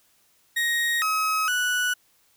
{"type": "tone with pitch steps", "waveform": "35% pulse", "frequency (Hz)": [1875, 1275, 1477], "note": ["A#6", "D#6", "F#6"], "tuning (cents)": [10, 42, -3], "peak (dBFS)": -20, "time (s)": [0.56, 1.94], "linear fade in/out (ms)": 10, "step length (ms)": 460, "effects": ["white hiss -63 dBFS RMS until 2.36 s"]}